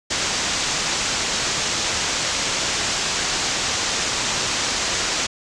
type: low-pass noise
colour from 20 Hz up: white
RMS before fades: -23 dBFS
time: 0.1-5.27 s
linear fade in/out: 10 ms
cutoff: 7400 Hz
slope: 48 dB/octave
effects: none